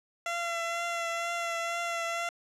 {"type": "tone with vibrato", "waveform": "15% pulse", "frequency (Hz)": 680, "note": "F5", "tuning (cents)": -46, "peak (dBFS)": -24, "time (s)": [0.26, 2.29], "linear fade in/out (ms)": 2, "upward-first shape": "triangle", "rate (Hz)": 2.1, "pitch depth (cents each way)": 23, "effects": ["low-pass 8000 Hz 12 dB/octave"]}